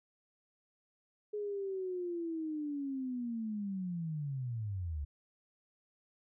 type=linear sweep; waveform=sine; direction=down; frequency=421.5 to 68.5 Hz; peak=-35 dBFS; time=1.33-5.05 s; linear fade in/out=10 ms; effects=none